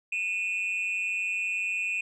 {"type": "tone pair together", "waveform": "sine", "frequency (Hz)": [2471, 2663], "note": ["D#7", "E7"], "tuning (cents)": [-13, 17], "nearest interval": "minor second", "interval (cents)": 130, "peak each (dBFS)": [-27, -29], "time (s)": [0.12, 2.01], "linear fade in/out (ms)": 5, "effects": ["tanh soft clip ceiling -24 dBFS"]}